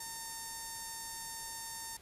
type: tone with notch filter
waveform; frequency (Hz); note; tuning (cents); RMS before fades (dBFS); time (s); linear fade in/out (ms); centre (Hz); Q
5% pulse; 911; A#5; -40; -44; 0-1.97; 5; 2900; 0.9
effects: pink hiss -59 dBFS RMS until 2.01 s + resampled to 32000 Hz